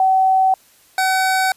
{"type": "tone pair in turn", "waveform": ["sine", "25% pulse"], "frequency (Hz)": [760, 756.9], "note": ["F#5", "F#5"], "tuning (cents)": [46, 39], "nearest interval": "unison", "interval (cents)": 7, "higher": "first", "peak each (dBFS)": -11, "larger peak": "neither", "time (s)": [[0, 0.54], [0.98, 1.52]], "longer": "neither", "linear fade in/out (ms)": 2, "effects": ["white hiss -52 dBFS RMS until 1.56 s", "resampled to 32000 Hz"]}